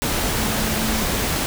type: tone in noise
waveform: sine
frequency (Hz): 220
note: A3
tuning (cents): 0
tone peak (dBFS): -25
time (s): 0.38-1.03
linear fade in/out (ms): 0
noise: pink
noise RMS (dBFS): -22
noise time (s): 0.02-1.46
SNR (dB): -6
effects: none